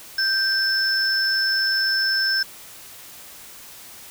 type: tone pair together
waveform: sine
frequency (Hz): 1568 / 5280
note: G6 / E8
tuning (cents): 0 / +2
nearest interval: octave + major sixth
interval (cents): 2102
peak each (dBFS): -21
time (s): 0.18-2.43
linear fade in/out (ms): 5
effects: white hiss -42 dBFS RMS until 4.1 s